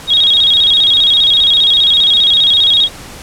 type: tone with vibrato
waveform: sine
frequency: 3520 Hz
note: A7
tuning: in tune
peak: -6 dBFS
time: 0.07-2.89 s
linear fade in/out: 50 ms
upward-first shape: square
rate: 15 Hz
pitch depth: 110 cents each way
effects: pink hiss -31 dBFS RMS until 3.22 s + low-pass 11000 Hz 12 dB/octave